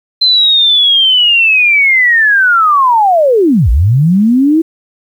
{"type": "linear two-way sweep", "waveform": "sine", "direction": "down then up", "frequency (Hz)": [4101, 51.91, 331.7], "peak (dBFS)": -5, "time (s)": [0.21, 4.62], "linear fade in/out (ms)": 10, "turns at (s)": 3.7, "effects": ["7-bit"]}